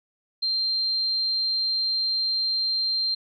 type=tone; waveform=sine; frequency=4164 Hz; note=C8; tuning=9 cents flat; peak=-22 dBFS; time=0.42-3.15 s; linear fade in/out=10 ms; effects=none